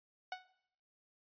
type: tone with exponential decay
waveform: sawtooth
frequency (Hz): 740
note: F#5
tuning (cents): 0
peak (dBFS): -32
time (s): 0.32-0.44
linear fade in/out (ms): 2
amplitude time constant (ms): 26
effects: noise-tail reverb RT60 0.7 s tail -17 dB re dry + resampled to 11025 Hz